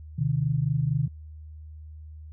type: tone pair together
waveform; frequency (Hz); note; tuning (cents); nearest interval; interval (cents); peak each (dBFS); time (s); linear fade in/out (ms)
sine; 128.5 / 152.81; C3 / D#3; -31 / -31; minor third; 300; -25; 0.18-1.08; 10
effects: added 77 Hz sine -40 dBFS peak until 2.32 s